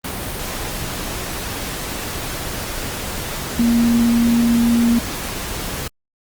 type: tone in noise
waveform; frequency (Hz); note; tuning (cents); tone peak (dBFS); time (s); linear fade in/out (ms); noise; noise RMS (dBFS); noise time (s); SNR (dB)
sine; 234.5; A#3; +11; -12; 3.59-4.99; 5; pink; -26; 0.04-5.88; +11
effects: Opus 32 kbps